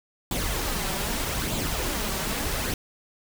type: noise with flanger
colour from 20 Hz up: pink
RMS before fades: -28 dBFS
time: 0.31-2.74 s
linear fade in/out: 2 ms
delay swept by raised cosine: 0.26 to 5.26 ms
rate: 0.81 Hz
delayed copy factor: +0.5
effects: none